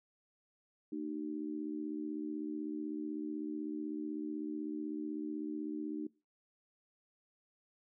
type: harmonic tone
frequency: 76 Hz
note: D#2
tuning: 40 cents flat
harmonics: 3 / 4 / 5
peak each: -44 / -38 / -47 dBFS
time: 0.92-6.07 s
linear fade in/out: 5 ms
effects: noise-tail reverb RT60 0.3 s tail -23 dB re dry